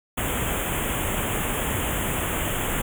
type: band-stop noise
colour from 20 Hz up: pink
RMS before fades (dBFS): -26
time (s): 0.17-2.82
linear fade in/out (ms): 10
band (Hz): 3400 to 6800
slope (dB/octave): 96
effects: none